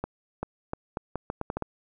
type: accelerating click train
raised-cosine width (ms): 1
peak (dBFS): -16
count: 10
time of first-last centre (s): 0.04-1.623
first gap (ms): 390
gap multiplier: 0.78
effects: none